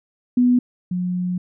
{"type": "tone pair in turn", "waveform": "sine", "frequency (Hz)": [246.9, 180.1], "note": ["B3", "F#3"], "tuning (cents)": [0, -46], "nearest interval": "perfect fourth", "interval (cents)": 546, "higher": "first", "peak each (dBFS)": [-12, -20], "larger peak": "first", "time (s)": [[0.37, 0.59], [0.91, 1.38]], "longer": "second", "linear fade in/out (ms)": 5, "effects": []}